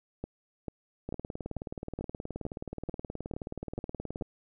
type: two click trains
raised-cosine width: 2 ms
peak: -22 / -23 dBFS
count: 10 / 60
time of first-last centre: 0.24-4.222 / 1.09-4.212 s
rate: 2.26 / 18.9 Hz
effects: none